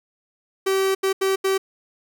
45% pulse tone bursts at uneven times, 385.4 Hz, G4, 29 cents flat, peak -18 dBFS, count 4, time 0.66-0.95 / 1.03-1.13 / 1.21-1.36 / 1.44-1.58 s, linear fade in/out 10 ms, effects none

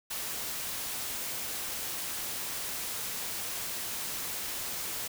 white noise, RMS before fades -36 dBFS, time 0.1-5.08 s, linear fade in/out 10 ms, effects none

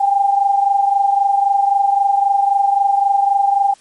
sine tone pair together, 795 / 818.8 Hz, G5 / G#5, +24 / -25 cents, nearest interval minor second, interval 51 cents, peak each -12 / -18 dBFS, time 0-3.74 s, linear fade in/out 10 ms, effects white hiss -49 dBFS RMS until 3.8 s + MP3 48 kbps

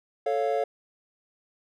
triangle chord, A augmented, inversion none, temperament equal, 440 / 554.4 / 698.5 Hz, A4 / C#5 / E#5, 0 / 0 / 0 cents, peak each -26 dBFS, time 0.26-0.64 s, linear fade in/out 5 ms, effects none

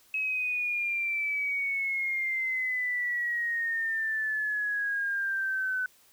sine exponential sweep, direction down, 2568 to 1502 Hz, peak -27 dBFS, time 0.14-5.86 s, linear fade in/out 2 ms, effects white hiss -61 dBFS RMS until 6.12 s

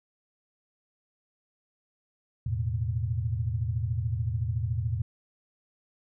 sine chord, E suspended fourth, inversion none, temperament just, 82.41 / 109.88 / 123.61 Hz, E2 / A2 / B2, 0 / -2 / +2 cents, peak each -32 / -29 / -32 dBFS, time 2.46-5.02 s, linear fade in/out 5 ms, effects none

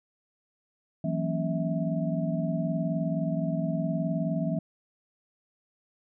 sine tone cluster, 165.4 / 184.6 / 229.2 / 273.4 / 648 Hz, E3 / F#3 / A#3 / C#4 / E5, +6 / -4 / -29 / -24 / -30 cents, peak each -29 / -33 / -34 / -34 / -34 dBFS, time 1.04-4.59 s, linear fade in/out 5 ms, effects none

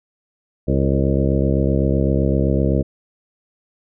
harmonic tone with a mistuned harmonic, 67.8 Hz, C#2, 38 cents flat, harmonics 1 / 2 / 3 / 4 / 5 / 6 / 7 / 8 / 9, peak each -20 / -20 / -22 / -25 / -24 / -29 / -26 / -27 / -29 dBFS, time 0.67-2.83 s, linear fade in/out 20 ms, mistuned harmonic 7, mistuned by -30 cents, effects none

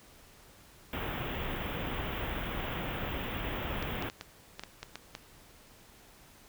pink band-stop noise, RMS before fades -36 dBFS, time 0.93-4.09 s, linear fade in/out 2 ms, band 3500 to 15000 Hz, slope 96 dB/octave
clicks, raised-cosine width 0.2 ms, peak -22 dBFS, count 9, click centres 3.826 / 4.024 / 4.099 / 4.211 / 4.595 / 4.636 / 4.83 / 4.956 / 5.151 s
effects pink hiss -57 dBFS RMS until 6.48 s

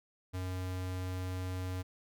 square tone, 92.1 Hz, F#2, 7 cents flat, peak -36 dBFS, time 0.33-1.83 s, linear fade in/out 20 ms, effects none

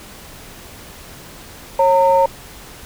sine tone pair together, 545 / 914.8 Hz, C#5 / A#5, -29 / -33 cents, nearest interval major sixth, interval 896 cents, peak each -12 dBFS, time 1.79-2.26 s, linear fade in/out 5 ms, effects tanh soft clip ceiling -3 dBFS + pink hiss -38 dBFS RMS until 2.85 s

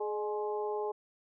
harmonic tone with a mistuned harmonic, 210.6 Hz, G#3, 24 cents sharp, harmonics 2 / 3 / 4 / 5, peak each -33 / -43 / -38 / -45 dBFS, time 0-0.92 s, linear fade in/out 10 ms, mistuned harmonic 3, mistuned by -58 cents, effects none

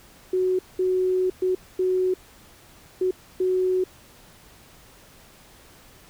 sine tone bursts at uneven times, 370 Hz, F#4, in tune, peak -19 dBFS, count 6, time 0.33-0.59 / 0.79-1.3 / 1.42-1.55 / 1.79-2.14 / 3.01-3.11 / 3.4-3.84 s, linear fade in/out 5 ms, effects pink hiss -51 dBFS RMS until 6.09 s

